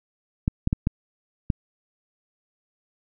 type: clicks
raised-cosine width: 5 ms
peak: -8 dBFS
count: 5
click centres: 0.479 / 0.674 / 0.729 / 0.871 / 1.502 s
effects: none